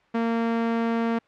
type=tone; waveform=sawtooth; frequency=230 Hz; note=A#3; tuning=23 cents flat; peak=-18 dBFS; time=0.14-1.19 s; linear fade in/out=10 ms; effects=white hiss -60 dBFS RMS until 1.27 s + low-pass 2000 Hz 12 dB/octave